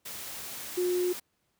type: tone in noise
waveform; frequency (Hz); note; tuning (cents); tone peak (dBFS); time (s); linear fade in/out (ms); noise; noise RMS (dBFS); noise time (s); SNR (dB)
sine; 359.1; F4; +48; -25; 0.77-1.13; 10; white; -40; 0.05-1.2; +12
effects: pink hiss -75 dBFS RMS until 1.59 s + high-pass 60 Hz 12 dB/octave